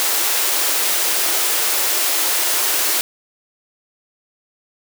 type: high-pass noise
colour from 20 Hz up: white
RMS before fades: -18 dBFS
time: 0-3.01 s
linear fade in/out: 0 ms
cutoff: 300 Hz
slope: 48 dB/octave
effects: none